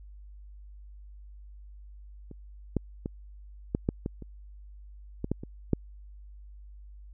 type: clicks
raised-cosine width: 3 ms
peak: -30 / -13 / -19 / -13 / -12 / -18 / -29 / -18 / -14 / -25 / -10 dBFS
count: 11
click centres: 2.313 / 2.767 / 3.059 / 3.749 / 3.889 / 4.061 / 4.223 / 5.244 / 5.316 / 5.435 / 5.733 s
effects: added 50 Hz sine -45 dBFS peak until 7.13 s